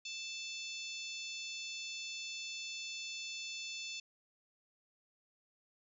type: harmonic tone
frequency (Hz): 880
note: A5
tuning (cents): 0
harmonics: 3 / 4 / 5 / 6 / 7 / 8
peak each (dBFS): -45 / -47 / -49 / -51 / -52 / -53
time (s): 0.05-4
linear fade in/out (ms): 5
effects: none